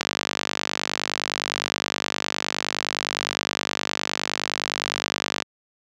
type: click train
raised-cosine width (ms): 0.2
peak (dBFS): -4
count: 270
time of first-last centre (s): 0.01-5.422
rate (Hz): 49.7
effects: high-pass 150 Hz 12 dB/octave